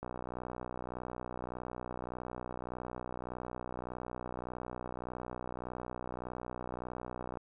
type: click train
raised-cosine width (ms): 1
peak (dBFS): -26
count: 454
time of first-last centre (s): 0.03-7.372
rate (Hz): 61.7
effects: none